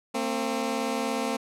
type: tone pair together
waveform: 15% pulse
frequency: 227.7 / 264.6 Hz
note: A#3 / C4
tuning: -40 / +20 cents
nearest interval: minor third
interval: 260 cents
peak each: -23 / -23 dBFS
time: 0.14-1.37 s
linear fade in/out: 10 ms
effects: low-pass 11000 Hz 12 dB/octave